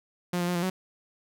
sawtooth tone with pitch steps, 177.3 / 174.7 / 178.1 / 172.4 / 186.4 Hz, F3 / F3 / F3 / F3 / F#3, +26 / +1 / +34 / -22 / +13 cents, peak -22 dBFS, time 0.33-0.7 s, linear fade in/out 5 ms, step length 74 ms, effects none

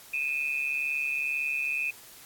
sine tone pair together, 2469 / 2611 Hz, D#7 / E7, -14 / -17 cents, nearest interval minor second, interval 97 cents, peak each -29 / -31 dBFS, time 0.13-1.91 s, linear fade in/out 10 ms, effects white hiss -50 dBFS RMS until 2.25 s + AAC 64 kbps

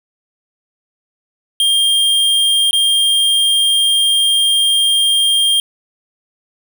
square tone with dropouts, 3206 Hz, G7, 38 cents sharp, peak -11 dBFS, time 1.6-5.6 s, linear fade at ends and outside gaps 1 ms, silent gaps 2.71-2.73 s, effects none

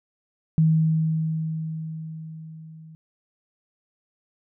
sine tone with level ramp, 159.3 Hz, D#3, 41 cents sharp, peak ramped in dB -14 to -42 dBFS, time 0.58-2.95 s, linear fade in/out 0 ms, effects none

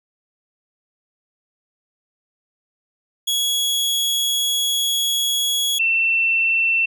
sawtooth / sine tone pair in turn, 3343 / 2689 Hz, G#7 / E7, +11 / +34 cents, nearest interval major third, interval 377 cents, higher first, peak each -15 dBFS, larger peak neither, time 3.27-5.79 / 5.79-6.86 s, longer first, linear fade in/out 10 ms, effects none

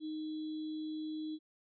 sine tone with sample-and-hold, 310.3 Hz, D#4, 5 cents flat, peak -37 dBFS, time 0-1.39 s, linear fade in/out 50 ms, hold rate 3675 Hz, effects resampled to 11025 Hz

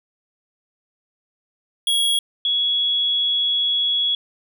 square / sine tone pair in turn, 3322 / 3355 Hz, G#7 / G#7, 0 / +17 cents, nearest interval unison, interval 17 cents, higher second, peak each -17 dBFS, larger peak neither, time 1.87-2.19 / 2.45-4.15 s, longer second, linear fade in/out 2 ms, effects none

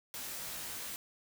white noise with comb filter, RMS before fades -42 dBFS, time 0.14-0.96 s, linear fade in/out 0 ms, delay 19 ms, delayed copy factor +0.9, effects none

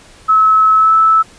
sine tone with pitch glide, 1294 to 1310.5 Hz, E6 to E6, -32 to -11 cents, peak -6 dBFS, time 0.28-1.23 s, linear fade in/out 20 ms, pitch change +21 cents, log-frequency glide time 0.76-0.93 s, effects pink hiss -42 dBFS RMS until 1.38 s + resampled to 22050 Hz

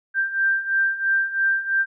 sine beating tone pair, 1575 / 1578 Hz, G6 / G6, +8 / +11 cents, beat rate 3 Hz, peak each -24 / -20 dBFS, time 0.14-1.86 s, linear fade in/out 50 ms, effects none

